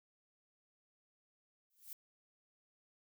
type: noise with exponential growth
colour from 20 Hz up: violet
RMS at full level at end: -45 dBFS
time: 1.7-1.93 s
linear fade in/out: 1 ms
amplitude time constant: 50 ms
effects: none